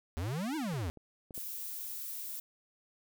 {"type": "exponential two-way sweep", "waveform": "square", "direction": "up then down", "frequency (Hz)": [75.8, 329.6, 75.8], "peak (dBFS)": -34, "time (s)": [0.17, 0.9], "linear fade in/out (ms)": 0, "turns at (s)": 0.56}
{"type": "clicks", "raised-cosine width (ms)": 2, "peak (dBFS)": [-37, -38, -34, -34], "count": 4, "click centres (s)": [0.736, 0.973, 1.308, 1.378]}
{"type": "noise", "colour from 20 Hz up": "violet", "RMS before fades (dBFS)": -41, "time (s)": [1.34, 2.4], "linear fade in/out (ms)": 5}
{"effects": []}